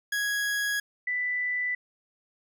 40% pulse / sine tone pair in turn, 1661.2 / 1985 Hz, G#6 / B6, 0 / +8 cents, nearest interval minor third, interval 308 cents, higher second, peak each -25 / -26 dBFS, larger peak first, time 0.12-0.8 / 1.07-1.75 s, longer neither, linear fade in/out 5 ms, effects none

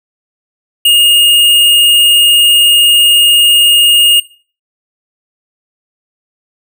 square tone, 2847 Hz, F7, 33 cents sharp, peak -5 dBFS, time 0.85-4.2 s, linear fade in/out 5 ms, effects noise-tail reverb RT60 0.4 s tail -19 dB re dry

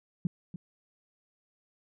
sine tone with echo, 174.61 Hz, F3, in tune, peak -24 dBFS, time 0.25-0.27 s, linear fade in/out 2 ms, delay 290 ms, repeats 1, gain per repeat -12 dB, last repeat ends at 0.56 s, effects none

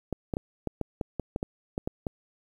clicks, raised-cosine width 2 ms, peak -16 dBFS, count 12, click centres 0.127 / 0.338 / 0.369 / 0.673 / 0.813 / 1.012 / 1.197 / 1.361 / 1.429 / 1.779 / 1.875 / 2.068 s, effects 9-bit

